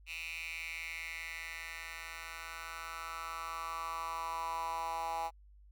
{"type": "tone with high-pass filter sweep", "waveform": "10% pulse", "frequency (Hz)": 164.81, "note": "E3", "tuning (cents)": 0, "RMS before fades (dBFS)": -41, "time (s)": [0.06, 5.31], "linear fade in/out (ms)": 50, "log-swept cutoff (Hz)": [2600, 840], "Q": 5.7, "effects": ["added 50 Hz sine -56 dBFS peak until 5.71 s"]}